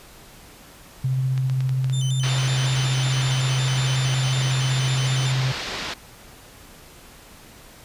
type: tone with tremolo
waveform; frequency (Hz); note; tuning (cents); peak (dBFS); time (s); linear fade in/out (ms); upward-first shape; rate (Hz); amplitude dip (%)
sine; 130.81; C3; 0; -18; 1.04-5.52; 5; triangle; 15; 25
type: clicks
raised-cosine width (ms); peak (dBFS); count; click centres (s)
0.2; -19; 11; 1.378 / 1.498 / 1.606 / 1.693 / 1.844 / 1.898 / 2.259 / 2.866 / 3.416 / 3.733 / 3.78
type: tone with vibrato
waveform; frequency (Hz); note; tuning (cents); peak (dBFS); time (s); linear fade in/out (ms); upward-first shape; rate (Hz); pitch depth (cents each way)
25% pulse; 3300; G#7; -12; -27; 1.92-5.33; 20; square; 5.4; 140
type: low-pass noise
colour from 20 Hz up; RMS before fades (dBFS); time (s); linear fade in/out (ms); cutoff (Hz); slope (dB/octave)
white; -30; 2.23-5.94; 5; 4800; 24
effects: pink hiss -46 dBFS RMS until 7.84 s + resampled to 32000 Hz